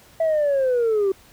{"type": "linear sweep", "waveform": "sine", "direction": "down", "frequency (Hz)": [659.3, 378.6], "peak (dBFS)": -15, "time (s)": [0.2, 1.12], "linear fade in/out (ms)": 5, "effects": ["tanh soft clip ceiling -15 dBFS", "pink hiss -51 dBFS RMS until 1.32 s"]}